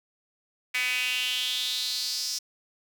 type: tone with high-pass filter sweep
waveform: sawtooth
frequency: 251.1 Hz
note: B3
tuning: 29 cents sharp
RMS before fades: -29 dBFS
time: 0.74-2.39 s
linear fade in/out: 10 ms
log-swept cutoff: 2200 to 5400 Hz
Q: 5.2
effects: none